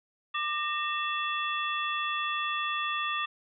sine tone cluster, 1192 / 1840 / 2675 / 3423 Hz, D6 / A#6 / E7 / A7, +25 / -23 / +25 / -48 cents, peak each -31 / -36 / -35 / -36 dBFS, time 0.34-3.26 s, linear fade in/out 10 ms, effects none

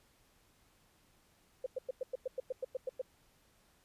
sine tone bursts, 516 Hz, C5, 24 cents flat, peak -33 dBFS, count 12, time 1.64-3.016 s, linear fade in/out 5 ms, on 23 ms, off 100 ms, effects pink hiss -69 dBFS RMS until 3.84 s + resampled to 32000 Hz

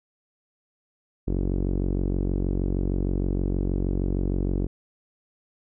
sawtooth tone with low-pass filter, 46.4 Hz, F#1, 6 cents sharp, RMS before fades -25 dBFS, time 1.27-4.67 s, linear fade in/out 10 ms, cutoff 350 Hz, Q 2.2, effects none

